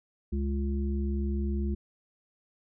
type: harmonic tone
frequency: 69.4 Hz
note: C#2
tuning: 3 cents sharp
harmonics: 1 / 3 / 5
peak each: -28 / -33 / -38 dBFS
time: 0.32-1.75 s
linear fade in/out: 10 ms
effects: none